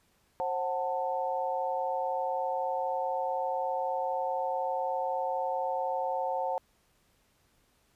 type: chord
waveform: sine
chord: F# diminished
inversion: second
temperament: just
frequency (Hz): 532.8 / 740 / 888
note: C5 / F#5 / A5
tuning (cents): +31 / 0 / +16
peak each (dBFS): -33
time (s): 0.4-6.58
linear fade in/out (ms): 0
effects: pink hiss -69 dBFS RMS until 7.95 s + resampled to 32000 Hz